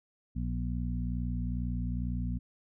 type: harmonic tone with a mistuned harmonic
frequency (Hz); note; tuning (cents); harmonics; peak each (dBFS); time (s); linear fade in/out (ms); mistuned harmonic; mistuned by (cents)
59.9; A#1; +48; 1 / 2 / 3 / 4; -33 / -36 / -38 / -39; 0.35-2.39; 20; 4; +17
effects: none